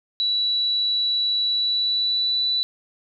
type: tone with pitch glide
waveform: sine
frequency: 3934 to 3968 Hz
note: B7 to B7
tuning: -7 to +7 cents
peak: -19 dBFS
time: 0.2-2.63 s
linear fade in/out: 0 ms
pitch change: +14 cents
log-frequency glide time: 1.45-2.47 s
effects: none